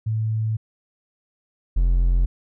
sine / triangle tone pair in turn, 110 / 43.65 Hz, A2 / F1, 0 / 0 cents, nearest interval octave + major third, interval 1600 cents, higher first, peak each -20 / -13 dBFS, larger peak second, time 0.06-0.57 / 1.76-2.26 s, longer first, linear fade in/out 10 ms, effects none

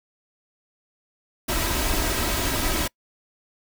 pink noise with comb filter, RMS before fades -24 dBFS, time 1.48-2.88 s, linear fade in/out 10 ms, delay 3.1 ms, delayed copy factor +0.5, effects noise-tail reverb RT60 0.1 s tail -26 dB re dry

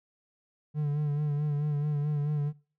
triangle tone with vibrato, 147.6 Hz, D3, 9 cents sharp, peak -24 dBFS, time 0.74-2.53 s, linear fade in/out 50 ms, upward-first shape sine, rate 4.6 Hz, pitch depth 42 cents each way, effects noise-tail reverb RT60 0.4 s tail -22 dB re dry

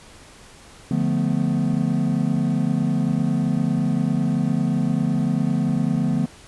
triangle chord, B half-diminished seventh, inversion first, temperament equal with one note detuned, 146.83 / 174.61 / 220 / 250 Hz, D3 / F3 / A3 / B3, 0 / 0 / 0 / +21 cents, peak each -22 dBFS, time 0.91-6.26 s, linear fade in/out 2 ms, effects pink hiss -46 dBFS RMS until 6.47 s + resampled to 24000 Hz

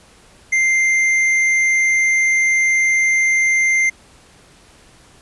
sine tone with hard clipping, 2093 Hz, C7, in tune, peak -14 dBFS, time 0.52-3.9 s, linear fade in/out 10 ms, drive 6 dB, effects pink hiss -48 dBFS RMS until 5.21 s + resampled to 24000 Hz

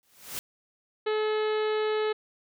white noise with exponential growth, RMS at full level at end -32 dBFS, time 0.03-0.39 s, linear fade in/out 0 ms, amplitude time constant 78 ms
harmonic tone, 429.8 Hz, A4, 41 cents flat, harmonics 1 / 2 / 3 / 4 / 5 / 6 / 7 / 8 / 9 / 10, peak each -25 / -37 / -37 / -40 / -42 / -46 / -44 / -48 / -45 / -51 dBFS, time 1.06-2.13 s, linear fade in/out 10 ms
effects none

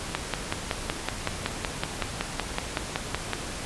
click train, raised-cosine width 0.3 ms, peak -9 dBFS, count 18, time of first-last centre 0.15-3.334 s, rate 5.34 Hz, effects pink hiss -35 dBFS RMS until 3.65 s + resampled to 24000 Hz

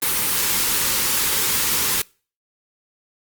white band-stop noise, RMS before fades -20 dBFS, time 0.02-2.02 s, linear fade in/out 5 ms, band 560 to 790 Hz, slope 96 dB/octave, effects noise-tail reverb RT60 0.4 s tail -26 dB re dry + Opus 32 kbps

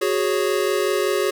square chord, F# suspended second, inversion none, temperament equal with one note detuned, 370 / 415.3 / 552.8 Hz, F#4 / G#4 / C#5, 0 / 0 / -5 cents, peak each -23 / -23 / -26 dBFS, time 0.01-1.31 s, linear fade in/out 10 ms, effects none

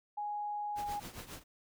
sine tone with pitch glide, 830.6 to 824.4 Hz, G#5 to G#5, 0 to -13 cents, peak -35 dBFS, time 0.17-1 s, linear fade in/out 10 ms, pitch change -13 cents, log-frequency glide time 0.74-0.83 s
pink noise with tremolo, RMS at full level -44 dBFS, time 0.75-1.44 s, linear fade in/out 50 ms, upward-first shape triangle, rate 7.3 Hz, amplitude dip 80%
effects none

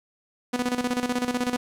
sawtooth tone with tremolo, 246.9 Hz, B3, in tune, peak -18 dBFS, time 0.53-1.57 s, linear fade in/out 10 ms, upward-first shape square, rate 16 Hz, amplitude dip 70%, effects low-pass 11000 Hz 12 dB/octave + 10-bit

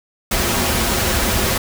pink noise with comb filter, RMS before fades -18 dBFS, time 0.31-1.58 s, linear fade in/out 5 ms, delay 6.7 ms, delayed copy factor -0.55, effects none

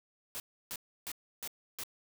white noise bursts, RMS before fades -40 dBFS, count 5, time 0.35-1.835 s, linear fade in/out 0 ms, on 49 ms, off 310 ms, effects none

